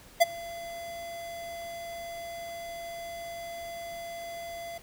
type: tone with ADSR envelope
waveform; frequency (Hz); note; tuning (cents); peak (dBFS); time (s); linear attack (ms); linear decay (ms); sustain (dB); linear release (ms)
square; 680; F5; -46; -15; 0.2-4.78; 19; 24; -23; 3
effects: pink hiss -53 dBFS RMS until 4.82 s